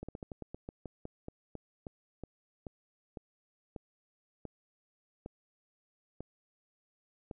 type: slowing click train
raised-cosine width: 2 ms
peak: -28 dBFS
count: 21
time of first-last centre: 0.03-7.312 s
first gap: 56 ms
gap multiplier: 1.17
effects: none